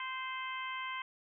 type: harmonic tone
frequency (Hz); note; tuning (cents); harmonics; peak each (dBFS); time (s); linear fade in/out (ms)
520; C5; -11; 2 / 3 / 4 / 5 / 6; -40 / -46 / -42 / -48 / -47; 0-1.02; 2
effects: none